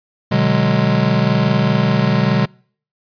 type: chord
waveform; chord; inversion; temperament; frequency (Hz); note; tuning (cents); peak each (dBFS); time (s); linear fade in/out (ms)
square; G# half-diminished seventh; first; just; 124.59 / 149.51 / 186.89 / 207.7; B2 / D3 / F#3 / G#3; +16 / +31 / +18 / 0; -19; 0.31-2.46; 10
effects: noise-tail reverb RT60 0.5 s tail -26 dB re dry + resampled to 11025 Hz